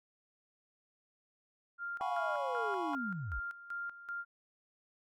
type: tone with tremolo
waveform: sine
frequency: 1396.9 Hz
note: F6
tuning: in tune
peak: -37 dBFS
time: 1.78-4.25 s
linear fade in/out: 50 ms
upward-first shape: square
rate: 2.6 Hz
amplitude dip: 75%
type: linear sweep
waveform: sine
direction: down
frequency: 780 to 38.89 Hz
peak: -37 dBFS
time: 2-3.4 s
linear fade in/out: 10 ms
type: chord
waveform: triangle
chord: C# dominant seventh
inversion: first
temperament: equal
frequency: 698.5 / 830.6 / 987.8 / 1108.7 Hz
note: E#5 / G#5 / B5 / C#6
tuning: 0 / 0 / 0 / 0 cents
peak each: -39 dBFS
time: 2.01-2.95 s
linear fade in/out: 0 ms
effects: none